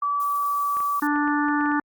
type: tone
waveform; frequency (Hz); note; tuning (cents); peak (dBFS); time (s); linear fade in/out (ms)
sine; 1151; D6; -35; -21; 0.02-1; 5
type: noise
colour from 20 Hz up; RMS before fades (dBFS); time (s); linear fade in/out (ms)
violet; -40; 0.2-1.07; 2
type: clicks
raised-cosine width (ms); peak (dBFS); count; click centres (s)
0.5; -25; 8; 0.769 / 0.804 / 1.16 / 1.277 / 1.485 / 1.61 / 1.659 / 1.717
type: harmonic tone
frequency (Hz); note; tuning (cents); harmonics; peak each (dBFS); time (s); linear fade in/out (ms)
293.7; D4; 0; 1 / 3 / 4 / 5 / 6; -22 / -27 / -28 / -29 / -30; 1.02-1.8; 5
effects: Opus 48 kbps